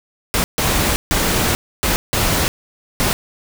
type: noise bursts at uneven times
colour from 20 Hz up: pink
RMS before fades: -17 dBFS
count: 6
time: 0.34-0.44 / 0.58-0.96 / 1.11-1.55 / 1.83-1.96 / 2.13-2.48 / 3-3.13 s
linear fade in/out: 0 ms
effects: none